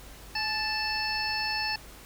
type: harmonic tone with a mistuned harmonic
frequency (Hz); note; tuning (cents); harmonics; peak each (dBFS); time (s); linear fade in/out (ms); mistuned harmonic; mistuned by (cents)
880; A5; 0; 1 / 2 / 3 / 5 / 6; -34 / -34 / -34 / -34 / -34; 0.35-1.76; 5; 1; -46
effects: added 50 Hz sine -49 dBFS peak until 2.05 s + pink hiss -49 dBFS RMS until 2.05 s